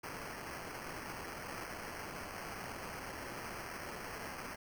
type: noise with sample-and-hold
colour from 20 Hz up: white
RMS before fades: -45 dBFS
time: 0.03-4.56 s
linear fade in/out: 10 ms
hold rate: 3675 Hz
effects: none